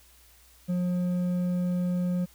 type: tone with hard clipping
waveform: sine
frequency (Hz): 178.8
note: F3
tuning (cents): +41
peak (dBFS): -26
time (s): 0.68-2.26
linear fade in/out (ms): 20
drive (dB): 5
effects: added 60 Hz sine -59 dBFS peak until 2.34 s + white hiss -58 dBFS RMS until 2.34 s